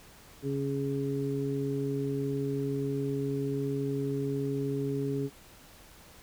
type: harmonic tone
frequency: 138.59 Hz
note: C#3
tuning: in tune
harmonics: 1 / 2 / 3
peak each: -33 / -33 / -33 dBFS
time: 0.42-5.3 s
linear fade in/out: 50 ms
effects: pink hiss -54 dBFS RMS until 6.22 s